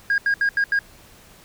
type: tone bursts at uneven times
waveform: sine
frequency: 1629 Hz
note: G#6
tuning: 34 cents flat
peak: -14 dBFS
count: 5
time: 0.1-0.18 / 0.26-0.34 / 0.41-0.49 / 0.57-0.64 / 0.72-0.79 s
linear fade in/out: 2 ms
effects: tanh soft clip ceiling -15 dBFS + pink hiss -49 dBFS RMS until 1.44 s